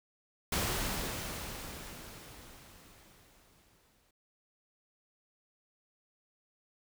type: noise with exponential decay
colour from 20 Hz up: pink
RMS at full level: -31 dBFS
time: 0.52-4.11 s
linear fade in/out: 5 ms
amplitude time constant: 780 ms
effects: none